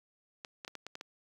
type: clicks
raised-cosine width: 0.2 ms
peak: -25 dBFS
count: 7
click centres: 0.448 / 0.648 / 0.679 / 0.753 / 0.866 / 0.954 / 1.011 s
effects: high-pass 200 Hz 12 dB/octave + 9-bit